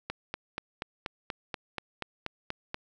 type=click train; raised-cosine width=0.3 ms; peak=-17 dBFS; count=12; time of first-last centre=0.1-2.744 s; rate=4.16 Hz; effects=none